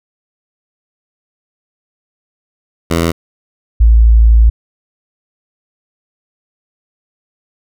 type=tone pair in turn; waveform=10% pulse / sine; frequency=83.5 / 56.13 Hz; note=E2 / A1; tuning=+23 / +35 cents; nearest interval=perfect fifth; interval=688 cents; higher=first; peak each=-3 dBFS; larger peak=neither; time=2.9-3.12 / 3.8-4.5 s; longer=second; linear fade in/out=10 ms; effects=none